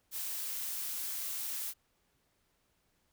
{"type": "noise", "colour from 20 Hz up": "blue", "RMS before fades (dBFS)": -38, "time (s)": [0.11, 1.74], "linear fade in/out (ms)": 50, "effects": ["pink hiss -75 dBFS RMS until 3.12 s"]}